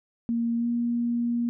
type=tone with pitch glide; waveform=sine; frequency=233.1 to 237.2 Hz; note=A#3 to A#3; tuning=0 to +30 cents; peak=-23 dBFS; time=0.29-1.49 s; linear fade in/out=0 ms; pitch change=+30 cents; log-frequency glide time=0.57-0.67 s; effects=none